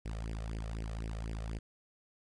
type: tone with flanger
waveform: sawtooth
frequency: 55 Hz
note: A1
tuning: in tune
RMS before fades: -39 dBFS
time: 0.05-1.59 s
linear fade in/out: 10 ms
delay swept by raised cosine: 0.37 to 1.67 ms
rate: 4 Hz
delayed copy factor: +1
effects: resampled to 22050 Hz + 12-bit